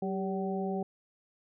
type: harmonic tone with a mistuned harmonic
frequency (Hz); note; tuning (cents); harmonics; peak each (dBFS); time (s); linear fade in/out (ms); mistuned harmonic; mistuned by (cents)
190; F#3; +46; 1 / 2 / 3 / 4; -33 / -35 / -41 / -38; 0.02-0.83; 5; 2; +56
effects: none